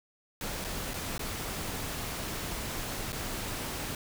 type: noise with dropouts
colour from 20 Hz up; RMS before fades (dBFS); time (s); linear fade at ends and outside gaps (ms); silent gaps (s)
pink; -36; 0.41-3.95; 2; 0.643-0.646 / 0.936-0.94 / 1.18-1.193 / 3.122-3.128
effects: none